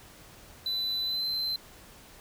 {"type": "tone with pitch glide", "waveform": "triangle", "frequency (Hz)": [3997, 4086], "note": ["B7", "C8"], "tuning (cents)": [20, -42], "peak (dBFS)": -27, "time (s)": [0.66, 1.56], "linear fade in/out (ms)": 2, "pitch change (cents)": 38, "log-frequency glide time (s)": [1.03, 1.26], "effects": ["pink hiss -52 dBFS RMS until 2.2 s"]}